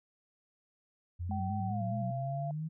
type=exponential sweep; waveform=sine; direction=up; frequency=86 to 161.4 Hz; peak=-34 dBFS; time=1.19-2.69 s; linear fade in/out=20 ms
type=tone with vibrato; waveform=sine; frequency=196.5 Hz; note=G3; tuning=4 cents sharp; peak=-36 dBFS; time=1.29-2.11 s; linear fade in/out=5 ms; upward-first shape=square; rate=4.8 Hz; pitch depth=91 cents each way
type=tone with pitch glide; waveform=sine; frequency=769 to 685.1 Hz; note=G5 to F5; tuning=-33 to -33 cents; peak=-37 dBFS; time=1.31-2.51 s; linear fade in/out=2 ms; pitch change=-200 cents; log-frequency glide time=1.66-1.82 s
effects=none